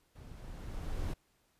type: noise with level ramp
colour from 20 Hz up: brown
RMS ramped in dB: -50 to -35 dBFS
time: 0.15-1.14 s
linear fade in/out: 10 ms
effects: pink hiss -73 dBFS RMS until 1.59 s + resampled to 32000 Hz